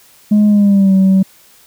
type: tone with pitch glide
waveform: sine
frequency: 209.5 to 191.01 Hz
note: G#3 to G3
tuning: +15 to -45 cents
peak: -4 dBFS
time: 0.31-1.23 s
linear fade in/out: 10 ms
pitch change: -160 cents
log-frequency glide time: 0.47-0.94 s
effects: tanh soft clip ceiling -5 dBFS + white hiss -46 dBFS RMS until 1.66 s